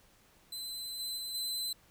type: tone with level steps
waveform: sawtooth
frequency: 4045 Hz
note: B7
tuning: 41 cents sharp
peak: -36 / -33 / -35 / -31 dBFS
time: 0.52-1.73 s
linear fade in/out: 5 ms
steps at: 0.99 / 1.17 / 1.34 s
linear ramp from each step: 10 ms
effects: pink hiss -64 dBFS RMS until 1.9 s